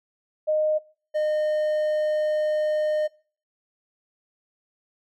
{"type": "tone pair in turn", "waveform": ["sine", "triangle"], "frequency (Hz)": [616, 611], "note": ["D#5", "D#5"], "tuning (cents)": [-17, -32], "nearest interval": "unison", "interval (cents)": 15, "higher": "first", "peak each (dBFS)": -19, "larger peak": "neither", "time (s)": [[0.47, 0.79], [1.14, 3.08]], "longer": "second", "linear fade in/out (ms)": 20, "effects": ["noise-tail reverb RT60 0.4 s tail -21 dB re dry"]}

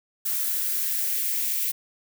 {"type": "noise with high-pass filter sweep", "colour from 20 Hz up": "violet", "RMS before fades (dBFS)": -26, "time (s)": [0.25, 1.72], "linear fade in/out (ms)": 10, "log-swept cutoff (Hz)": [1400, 2200], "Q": 2.6, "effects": []}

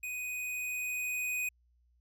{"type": "tone with level ramp", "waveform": "square", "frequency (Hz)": 2493, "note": "D#7", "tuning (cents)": 3, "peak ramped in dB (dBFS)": [-37, -32], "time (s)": [0.03, 1.49], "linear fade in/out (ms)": 5, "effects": ["added 60 Hz sine -66 dBFS peak until 2 s"]}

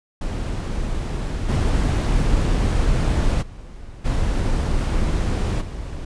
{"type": "noise with level steps", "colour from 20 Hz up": "brown", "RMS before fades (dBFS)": [-24, -18, -38, -20, -30], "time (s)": [0.21, 6.05], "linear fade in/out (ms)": 5, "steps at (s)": [1.48, 3.41, 4.04, 5.6], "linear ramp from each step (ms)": 20, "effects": ["resampled to 22050 Hz"]}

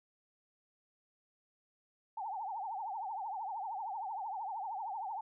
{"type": "tone with vibrato", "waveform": "sine", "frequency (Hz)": 830.6, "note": "G#5", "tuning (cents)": 0, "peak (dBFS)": -37, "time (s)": [2.17, 5.21], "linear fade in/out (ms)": 5, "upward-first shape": "triangle", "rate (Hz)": 13, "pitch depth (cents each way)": 220, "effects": []}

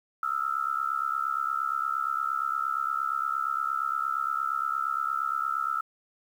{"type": "tone with amplitude modulation", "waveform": "sine", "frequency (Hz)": 1318.5, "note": "E6", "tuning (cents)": 0, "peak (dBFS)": -22, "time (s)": [0.23, 5.81], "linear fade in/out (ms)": 2, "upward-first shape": "sine", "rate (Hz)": 68.6, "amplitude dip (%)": 95, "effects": ["9-bit"]}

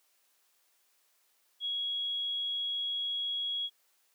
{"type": "tone", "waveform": "sine", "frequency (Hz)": 3322, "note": "G#7", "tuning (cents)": 0, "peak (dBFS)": -31, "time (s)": [1.6, 3.7], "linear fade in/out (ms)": 50, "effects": ["white hiss -71 dBFS RMS until 4.14 s", "high-pass 400 Hz 12 dB/octave"]}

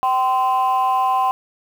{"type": "tone pair together", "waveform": "sine", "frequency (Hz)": [772.2, 1035], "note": ["G5", "C6"], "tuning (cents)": [-26, -19], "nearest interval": "perfect fourth", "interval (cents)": 507, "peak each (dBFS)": -16, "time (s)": [0.03, 1.31], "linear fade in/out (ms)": 0, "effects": ["tanh soft clip ceiling -11 dBFS", "7-bit"]}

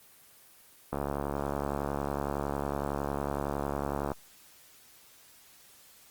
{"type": "click train", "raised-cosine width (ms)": 1, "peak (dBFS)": -17, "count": 227, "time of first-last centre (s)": [0.93, 4.118], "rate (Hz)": 70.9, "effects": ["white hiss -57 dBFS RMS until 6.1 s", "Opus 24 kbps"]}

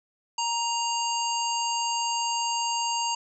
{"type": "harmonic tone", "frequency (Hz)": 935, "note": "A#5", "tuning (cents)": 5, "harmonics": [1, 3, 5, 7, 8], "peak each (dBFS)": [-27, -32, -34, -35, -36], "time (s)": [0.38, 3.15], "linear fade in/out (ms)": 5, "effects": []}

